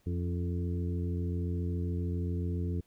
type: harmonic tone with a mistuned harmonic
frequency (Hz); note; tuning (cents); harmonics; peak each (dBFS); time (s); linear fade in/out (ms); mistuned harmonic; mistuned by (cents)
87.31; F2; 0; 1 / 2 / 3 / 4 / 5; -31 / -37 / -41 / -43 / -45; 0.06-2.81; 10; 3; +41
effects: pink hiss -70 dBFS RMS until 2.86 s